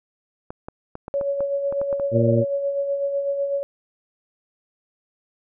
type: clicks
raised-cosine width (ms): 1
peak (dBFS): -19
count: 10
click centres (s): 0.505 / 0.685 / 0.954 / 1.081 / 1.212 / 1.406 / 1.725 / 1.815 / 1.928 / 1.998
type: tone with tremolo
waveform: sine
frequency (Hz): 560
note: C#5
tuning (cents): +18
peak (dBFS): -19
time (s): 1.14-3.63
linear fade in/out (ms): 0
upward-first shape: sine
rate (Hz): 8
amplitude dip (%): 45
type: harmonic tone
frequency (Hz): 116.54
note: A#2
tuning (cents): 0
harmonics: 1 / 2 / 3 / 4 / 5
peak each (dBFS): -19 / -22 / -24 / -25 / -26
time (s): 2.11-2.45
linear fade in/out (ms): 50
effects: none